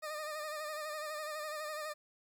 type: tone with vibrato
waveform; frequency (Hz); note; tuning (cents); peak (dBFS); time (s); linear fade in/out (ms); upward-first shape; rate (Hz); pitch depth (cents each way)
20% pulse; 610; D#5; -34; -34; 0.02-1.94; 20; sine; 12; 46
effects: 12-bit